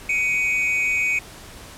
triangle tone pair together, 2247 / 2500 Hz, C#7 / D#7, +23 / +8 cents, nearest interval major second, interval 185 cents, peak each -20 dBFS, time 0.09-1.19 s, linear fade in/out 5 ms, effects pink hiss -41 dBFS RMS until 1.77 s + low-pass 12000 Hz 12 dB/octave

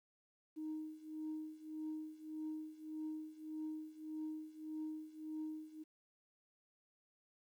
sine tone with tremolo, 311.1 Hz, D#4, in tune, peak -38 dBFS, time 0.56-5.84 s, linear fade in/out 20 ms, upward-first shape triangle, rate 1.7 Hz, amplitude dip 90%, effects tanh soft clip ceiling -37 dBFS + 12-bit

